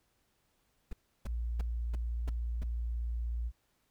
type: noise bursts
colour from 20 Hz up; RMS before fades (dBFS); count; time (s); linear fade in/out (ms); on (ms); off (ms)
brown; -37; 6; 0.91-2.636; 5; 21; 320
type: tone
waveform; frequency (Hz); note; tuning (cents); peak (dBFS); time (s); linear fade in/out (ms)
sine; 58.27; A#1; 0; -32; 1.25-3.52; 50
effects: pink hiss -75 dBFS RMS until 3.9 s

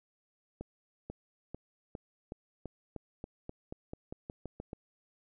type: accelerating click train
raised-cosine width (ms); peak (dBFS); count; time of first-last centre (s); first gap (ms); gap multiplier
2; -27; 16; 0.61-4.731; 490; 0.91
effects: none

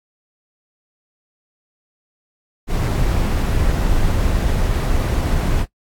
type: noise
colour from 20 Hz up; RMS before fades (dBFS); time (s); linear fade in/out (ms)
brown; -17; 2.67-5.66; 50
effects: noise-tail reverb RT60 0.1 s tail -18 dB re dry + AAC 64 kbps

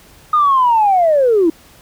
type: linear sweep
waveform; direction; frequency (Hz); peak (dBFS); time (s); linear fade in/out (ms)
sine; down; 1244.5 to 310.4; -8; 0.33-1.5; 5
effects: tanh soft clip ceiling -4 dBFS + pink hiss -45 dBFS RMS until 1.81 s

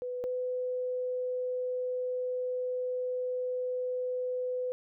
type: tone pair in turn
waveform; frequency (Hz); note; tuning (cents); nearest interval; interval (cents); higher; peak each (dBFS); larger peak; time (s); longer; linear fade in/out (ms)
sine; 497 / 502.5; B4 / B4; +11 / +30; unison; 19; second; -33 / -30; second; 0.02-0.24 / 0.24-4.72; second; 0
effects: none

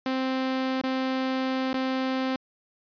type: tone with dropouts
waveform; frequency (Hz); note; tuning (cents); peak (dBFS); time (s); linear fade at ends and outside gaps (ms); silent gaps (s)
sawtooth; 261.6; C4; 0; -21; 0.06-2.36; 2; 0.815-0.837 / 1.731-1.741
effects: resampled to 11025 Hz

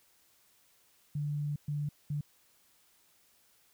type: tone bursts at uneven times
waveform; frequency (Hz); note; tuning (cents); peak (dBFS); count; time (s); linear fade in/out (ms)
sine; 146.83; D3; 0; -31; 3; 1.15-1.56 / 1.68-1.89 / 2.1-2.21; 5
effects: white hiss -67 dBFS RMS until 3.73 s

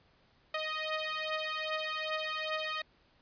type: beating tone pair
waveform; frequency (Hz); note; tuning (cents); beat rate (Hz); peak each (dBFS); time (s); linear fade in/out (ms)
10% pulse; 622.3 / 624.8; D#5 / D#5; 0 / +7; 2.5; -28; 0.54-2.82; 5
effects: pink hiss -67 dBFS RMS until 3.21 s + resampled to 11025 Hz

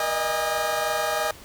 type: tone cluster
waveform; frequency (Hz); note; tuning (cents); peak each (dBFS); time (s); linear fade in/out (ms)
25% pulse; 476.7 / 606 / 629 / 813; A#4 / D#5 / D#5 / G#5; +39 / -46 / +19 / -37; -30 / -27 / -23 / -24; 0-1.31; 2
effects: pink hiss -46 dBFS RMS until 1.44 s

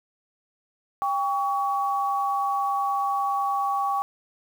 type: tone pair together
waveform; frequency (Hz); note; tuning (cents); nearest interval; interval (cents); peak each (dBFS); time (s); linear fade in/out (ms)
sine; 797 / 1127.1; G5 / C#6; +28 / +28; tritone; 600; -25; 1.02-4.02; 0
effects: 8-bit

